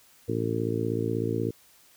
harmonic tone, 56.3 Hz, A1, 40 cents sharp, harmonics 2 / 3 / 4 / 5 / 6 / 7 / 8, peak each -31 / -36 / -35 / -33 / -33 / -34 / -32 dBFS, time 0.28-1.51 s, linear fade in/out 10 ms, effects white hiss -58 dBFS RMS until 1.96 s

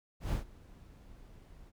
brown noise with ADSR envelope, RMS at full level -31 dBFS, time 0.2-1.72 s, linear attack 120 ms, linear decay 120 ms, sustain -23 dB, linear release 40 ms, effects none

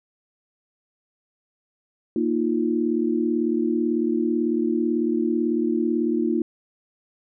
sine chord, Bb suspended fourth, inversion none, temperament equal, 233.1 / 311.1 / 349.2 Hz, Bb3 / Eb4 / F4, 0 / 0 / 0 cents, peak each -24 dBFS, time 2.16-6.42 s, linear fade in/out 2 ms, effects none

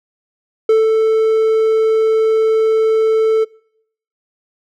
triangle tone with ADSR envelope, 441.5 Hz, A4, 6 cents sharp, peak -5 dBFS, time 0.69-3.45 s, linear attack 4 ms, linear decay 170 ms, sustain -3 dB, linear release 18 ms, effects noise-tail reverb RT60 0.7 s tail -25 dB re dry

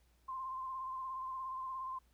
sine tone with vibrato, 1046 Hz, C6, 1 cent flat, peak -39 dBFS, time 0.28-1.99 s, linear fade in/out 10 ms, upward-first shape sine, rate 17 Hz, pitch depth 32 cents each way, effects added 60 Hz sine -68 dBFS peak until 2.13 s + pink hiss -75 dBFS RMS until 2.13 s

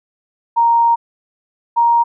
sine tone pair in turn, 932.3 / 937.7 Hz, A#5 / A#5, 0 / +10 cents, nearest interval unison, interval 10 cents, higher second, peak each -9 dBFS, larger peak neither, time 0.56-0.96 / 1.76-2.04 s, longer first, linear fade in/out 20 ms, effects none

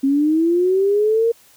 sine linear sweep, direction up, 267.2 to 467.5 Hz, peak -13 dBFS, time 0.03-1.32 s, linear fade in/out 10 ms, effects white hiss -51 dBFS RMS until 1.56 s

